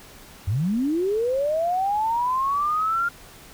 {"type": "linear sweep", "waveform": "sine", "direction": "up", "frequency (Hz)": [83.7, 1409], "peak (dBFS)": -20, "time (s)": [0.47, 3.09], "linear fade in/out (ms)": 10, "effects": ["pink hiss -46 dBFS RMS until 3.53 s"]}